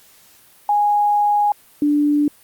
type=tone pair in turn; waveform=sine; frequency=827 / 293.5 Hz; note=G#5 / D4; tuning=-8 / -1 cents; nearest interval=octave + tritone; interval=1793 cents; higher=first; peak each=-13 dBFS; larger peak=neither; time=0.69-1.52 / 1.82-2.28 s; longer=first; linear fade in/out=2 ms; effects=white hiss -50 dBFS RMS until 2.43 s + Opus 48 kbps